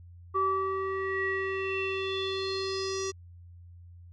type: tone with low-pass filter sweep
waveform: square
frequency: 384.5 Hz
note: G4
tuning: 33 cents flat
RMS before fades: -31 dBFS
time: 0.34-3.12 s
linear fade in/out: 20 ms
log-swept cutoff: 1100 to 6100 Hz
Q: 6.7
effects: added 87 Hz sine -47 dBFS peak until 4.12 s